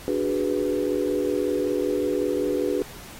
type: chord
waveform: sine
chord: G# half-diminished seventh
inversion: second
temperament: equal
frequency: 293.7 / 370 / 415.3 / 493.9 Hz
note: D4 / F#4 / G#4 / B4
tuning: 0 / 0 / 0 / 0 cents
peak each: -27 dBFS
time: 0.08-2.82 s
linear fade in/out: 0 ms
effects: pink hiss -43 dBFS RMS until 3.19 s + AAC 48 kbps